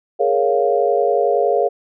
sine chord, Bb minor seventh, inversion third, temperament equal, 415.3 / 466.2 / 554.4 / 698.5 Hz, Ab4 / Bb4 / Db5 / F5, 0 / 0 / 0 / 0 cents, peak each -19 dBFS, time 0.19-1.69 s, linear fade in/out 20 ms, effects none

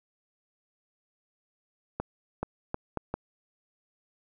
accelerating click train, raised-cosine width 1 ms, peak -16 dBFS, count 5, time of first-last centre 2-3.14 s, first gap 430 ms, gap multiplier 0.73, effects none

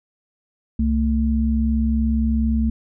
sine tone pair together, 66.54 / 223.8 Hz, C2 / A3, +30 / +30 cents, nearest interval octave + major sixth, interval 2100 cents, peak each -19 dBFS, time 0.79-2.7 s, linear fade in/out 5 ms, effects none

